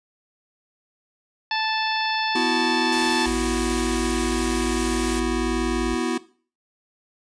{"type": "harmonic tone", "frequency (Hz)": 878, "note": "A5", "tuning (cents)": -4, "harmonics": [1, 2, 3, 4, 5, 6], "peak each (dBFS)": [-25, -28, -30, -31, -32, -33], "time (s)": [1.51, 3.26], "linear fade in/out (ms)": 2}
{"type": "chord", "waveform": "square", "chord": "B suspended fourth", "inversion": "none", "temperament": "equal", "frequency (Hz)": [246.9, 329.6, 370], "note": ["B3", "E4", "F#4"], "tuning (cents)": [0, 0, 0], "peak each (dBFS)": -27, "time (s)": [2.35, 6.18], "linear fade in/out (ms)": 5}
{"type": "band-stop noise", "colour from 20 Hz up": "white", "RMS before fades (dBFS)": -31, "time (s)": [2.92, 5.2], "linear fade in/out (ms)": 5, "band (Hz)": [1000, 1400], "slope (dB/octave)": 96}
{"type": "tone", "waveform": "sine", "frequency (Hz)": 55, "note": "A1", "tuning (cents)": 0, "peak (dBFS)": -28, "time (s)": [3.26, 5.95], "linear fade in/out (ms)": 10}
{"effects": ["noise-tail reverb RT60 0.4 s tail -17 dB re dry", "resampled to 22050 Hz"]}